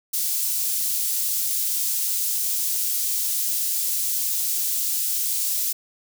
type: high-pass noise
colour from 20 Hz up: white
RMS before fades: -24 dBFS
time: 0.13-5.73 s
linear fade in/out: 10 ms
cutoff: 5700 Hz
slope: 12 dB/octave
effects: none